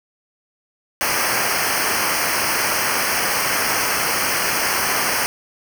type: noise with comb filter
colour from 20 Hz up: pink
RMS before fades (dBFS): -20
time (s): 1.01-5.26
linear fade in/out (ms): 0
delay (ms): 0.27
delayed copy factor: -1
effects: none